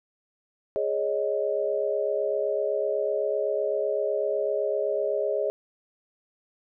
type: chord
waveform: sine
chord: Ab suspended fourth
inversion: none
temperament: equal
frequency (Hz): 415.3 / 554.4 / 622.3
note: Ab4 / Db5 / Eb5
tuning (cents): 0 / 0 / 0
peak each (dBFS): -28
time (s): 0.76-5.5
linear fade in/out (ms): 0
effects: none